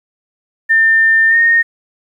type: tone with pitch glide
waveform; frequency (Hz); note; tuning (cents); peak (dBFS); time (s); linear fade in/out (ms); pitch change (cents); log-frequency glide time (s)
sine; 1800 to 1845.3; A6 to A#6; +39 to -18; -7; 0.69-1.63; 20; +43; 1.29-1.37
effects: 8-bit